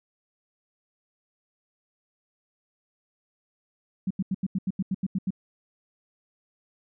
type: tone bursts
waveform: sine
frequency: 190 Hz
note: F#3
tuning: 46 cents sharp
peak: -23 dBFS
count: 11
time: 4.07-5.306 s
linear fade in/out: 5 ms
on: 36 ms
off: 84 ms
effects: none